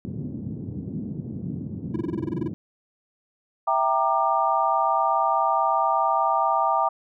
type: band-pass noise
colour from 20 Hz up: white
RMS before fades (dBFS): -32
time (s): 0.05-2.54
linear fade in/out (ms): 0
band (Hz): 100 to 250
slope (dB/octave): 24
type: tone bursts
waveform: triangle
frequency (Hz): 329.6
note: E4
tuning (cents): 0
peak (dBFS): -21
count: 12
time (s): 1.94-2.479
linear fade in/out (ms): 5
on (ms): 22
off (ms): 25
type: chord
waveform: sine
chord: E half-diminished seventh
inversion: none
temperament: equal with one note detuned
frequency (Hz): 659.3 / 784 / 932.3 / 1194.5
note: E5 / G5 / Bb5 / D6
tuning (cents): 0 / 0 / 0 / +29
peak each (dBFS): -26 / -24 / -24 / -24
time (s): 3.67-6.89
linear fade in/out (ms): 10
effects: none